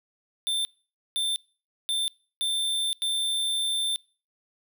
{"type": "tone bursts at uneven times", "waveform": "square", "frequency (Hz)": 3564, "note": "A7", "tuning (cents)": 22, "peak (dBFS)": -25, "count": 5, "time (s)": [[0.47, 0.65], [1.16, 1.36], [1.89, 2.08], [2.41, 2.93], [3.02, 3.96]], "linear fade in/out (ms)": 0, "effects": ["noise-tail reverb RT60 0.4 s tail -26 dB re dry"]}